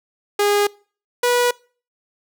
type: tone pair in turn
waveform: sawtooth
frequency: 410 / 487.6 Hz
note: G#4 / B4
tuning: -22 / -22 cents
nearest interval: minor third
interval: 300 cents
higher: second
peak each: -11 dBFS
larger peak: neither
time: 0.39-0.67 / 1.23-1.51 s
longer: neither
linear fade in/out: 5 ms
effects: noise-tail reverb RT60 0.4 s tail -24 dB re dry